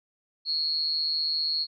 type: tone with amplitude modulation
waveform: sine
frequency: 4300 Hz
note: C8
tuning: 47 cents sharp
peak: -21 dBFS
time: 0.45-1.67 s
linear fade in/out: 50 ms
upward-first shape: sine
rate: 155 Hz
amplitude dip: 80%
effects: none